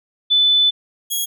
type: tone pair in turn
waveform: sine / 10% pulse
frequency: 3500 / 3313 Hz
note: A7 / G#7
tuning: -10 / -5 cents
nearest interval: minor second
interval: 95 cents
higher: first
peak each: -11 dBFS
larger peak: neither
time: 0.3-0.71 / 1.1-1.26 s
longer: first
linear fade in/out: 20 ms
effects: none